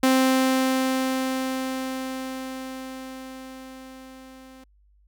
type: tone with level ramp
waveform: sawtooth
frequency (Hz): 261.6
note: C4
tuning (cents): 0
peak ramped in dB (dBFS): -12 to -41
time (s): 0.03-4.64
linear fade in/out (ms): 5
effects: added 50 Hz sine -56 dBFS peak until 5.07 s